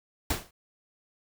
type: noise with exponential decay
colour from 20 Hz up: pink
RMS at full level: -24 dBFS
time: 0.3-0.51 s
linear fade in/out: 5 ms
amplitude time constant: 45 ms
effects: none